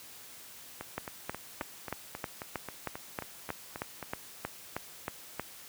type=two click trains; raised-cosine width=0.5 ms; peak=-23 / -18 dBFS; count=13 / 15; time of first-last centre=0.81-4.027 / 0.98-5.396 s; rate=3.73 / 3.17 Hz; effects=white hiss -50 dBFS RMS until 5.68 s + high-pass 60 Hz 12 dB/octave

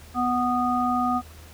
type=harmonic tone; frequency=246.9 Hz; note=B3; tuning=in tune; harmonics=1 / 3 / 5; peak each=-25 / -25 / -25 dBFS; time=0.14-1.22 s; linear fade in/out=50 ms; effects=added 79 Hz sine -45 dBFS peak until 1.53 s + pink hiss -49 dBFS RMS until 1.53 s

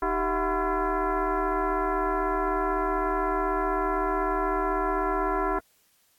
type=tone with frequency modulation; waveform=sine; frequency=310 Hz; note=D#4; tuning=6 cents flat; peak=-23 dBFS; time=0.02-5.59 s; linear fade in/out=5 ms; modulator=348 Hz; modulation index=3.2; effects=white hiss -65 dBFS RMS until 6.18 s + AAC 64 kbps

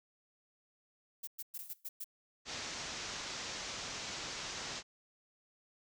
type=noise bursts; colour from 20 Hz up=violet; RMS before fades=-42 dBFS; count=6; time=1.23-2.044 s; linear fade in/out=10 ms; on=44 ms; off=110 ms
type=noise with exponential decay; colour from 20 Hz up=violet; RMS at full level=-42 dBFS; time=1.59-1.86 s; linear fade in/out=0 ms; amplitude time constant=57 ms
type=low-pass noise; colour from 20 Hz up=white; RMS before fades=-43 dBFS; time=2.45-4.83 s; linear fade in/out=50 ms; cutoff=6800 Hz; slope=48 dB/octave
effects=none

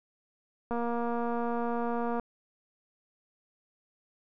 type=click train; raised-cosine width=1 ms; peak=-20 dBFS; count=352; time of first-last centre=0.71-2.197 s; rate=236 Hz; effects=none

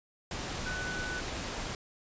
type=tone in noise; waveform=sine; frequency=1492 Hz; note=F#6; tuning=14 cents sharp; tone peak=-36 dBFS; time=0.66-1.2 s; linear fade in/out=2 ms; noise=pink; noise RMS=-37 dBFS; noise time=0.31-1.75 s; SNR=-2 dB; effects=resampled to 16000 Hz

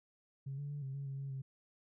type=tone with pitch steps; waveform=sine; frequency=136.5 / 143.4 / 145.2 / 134.3 / 139.6 / 136.4 / 137.8 / 134 Hz; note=C#3 / D3 / D3 / C3 / C#3 / C#3 / C#3 / C3; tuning=-26 / -41 / -19 / +46 / +13 / -28 / -10 / +42 cents; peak=-38 dBFS; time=0.46-1.42 s; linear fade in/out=10 ms; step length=120 ms; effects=tanh soft clip ceiling -35 dBFS

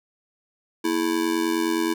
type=tone with amplitude modulation; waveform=square; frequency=328.1 Hz; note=E4; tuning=8 cents flat; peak=-18 dBFS; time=0.84-1.94 s; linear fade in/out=10 ms; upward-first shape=sine; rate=89.6 Hz; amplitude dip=85%; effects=none

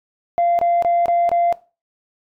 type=tone bursts; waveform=sine; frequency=691 Hz; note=F5; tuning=19 cents flat; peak=-12 dBFS; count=5; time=0.38-1.526 s; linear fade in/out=0 ms; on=210 ms; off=24 ms; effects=noise-tail reverb RT60 0.3 s tail -19 dB re dry + tanh soft clip ceiling -11 dBFS

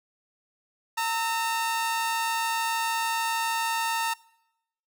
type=tone pair together; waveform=sawtooth; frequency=913.3 / 1304 Hz; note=A#5 / E6; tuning=-36 / -19 cents; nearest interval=tritone; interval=617 cents; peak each=-22 / -30 dBFS; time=0.97-4.14 s; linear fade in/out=10 ms; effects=noise-tail reverb RT60 0.8 s tail -22 dB re dry

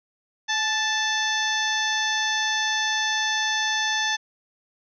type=harmonic tone with a mistuned harmonic; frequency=880 Hz; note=A5; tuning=in tune; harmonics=1 / 2 / 3 / 4 / 5 / 6 / 7; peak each=-29 / -25 / -35 / -28 / -36 / -34 / -31 dBFS; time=0.48-4.17 s; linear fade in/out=20 ms; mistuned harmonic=1; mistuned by=-48 cents; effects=none

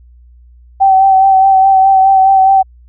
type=tone with vibrato; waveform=sine; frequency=770 Hz; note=G5; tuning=31 cents flat; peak=-4 dBFS; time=0.8-2.63 s; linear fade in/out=20 ms; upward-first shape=sine; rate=4.8 Hz; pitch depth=25 cents each way; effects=added 60 Hz sine -38 dBFS peak until 2.88 s

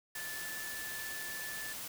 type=tone in noise; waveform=sine; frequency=1748 Hz; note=A6; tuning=12 cents flat; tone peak=-42 dBFS; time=0.15-1.73 s; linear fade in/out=5 ms; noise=white; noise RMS=-43 dBFS; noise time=0.15-1.88 s; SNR=-2 dB; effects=none

